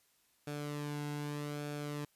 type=tone with flanger; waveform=sawtooth; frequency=146.83 Hz; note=D3; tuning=in tune; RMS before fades=-40 dBFS; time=0.47-2.05 s; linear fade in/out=5 ms; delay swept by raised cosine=1 to 1.69 ms; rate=0.82 Hz; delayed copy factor=-0.55; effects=white hiss -72 dBFS RMS until 2.15 s + resampled to 32000 Hz